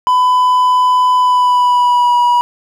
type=tone with pitch glide; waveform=triangle; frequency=1002 to 969.5 Hz; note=B5 to B5; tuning=+25 to -32 cents; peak=-6 dBFS; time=0.07-2.41 s; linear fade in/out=0 ms; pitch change=-57 cents; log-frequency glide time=1.17-2.16 s; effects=none